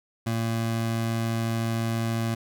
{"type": "tone", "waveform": "25% pulse", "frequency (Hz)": 114.1, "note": "A#2", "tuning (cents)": -37, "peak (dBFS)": -21, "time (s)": [0.26, 2.35], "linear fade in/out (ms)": 10, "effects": []}